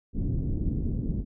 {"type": "low-pass noise", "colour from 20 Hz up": "pink", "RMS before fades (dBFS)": -28, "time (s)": [0.13, 1.25], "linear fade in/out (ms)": 50, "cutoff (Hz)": 300, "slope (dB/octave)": 24, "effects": []}